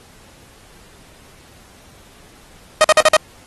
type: tone bursts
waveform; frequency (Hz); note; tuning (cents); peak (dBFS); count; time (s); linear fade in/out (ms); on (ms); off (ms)
sawtooth; 622.3; D#5; 0; -4; 5; 2.81-3.166; 0; 32; 49
effects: pink hiss -47 dBFS RMS until 3.46 s + AAC 32 kbps